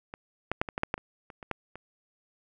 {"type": "clicks", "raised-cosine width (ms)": 0.5, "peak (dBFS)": [-24, -13, -10, -20, -16, -10, -12, -27, -30, -27, -15, -27], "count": 12, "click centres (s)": [0.139, 0.516, 0.615, 0.688, 0.779, 0.834, 0.941, 0.979, 1.302, 1.428, 1.513, 1.756], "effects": []}